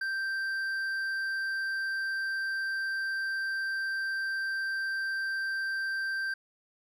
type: tone with hard clipping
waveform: triangle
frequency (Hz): 1568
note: G6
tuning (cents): 0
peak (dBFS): -31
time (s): 0.01-6.34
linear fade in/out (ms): 5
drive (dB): 8
effects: none